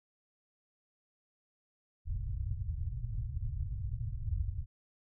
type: low-pass noise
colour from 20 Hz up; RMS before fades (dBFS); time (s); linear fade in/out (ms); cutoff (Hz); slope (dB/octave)
white; -36; 2.05-4.66; 50; 120; 48
effects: none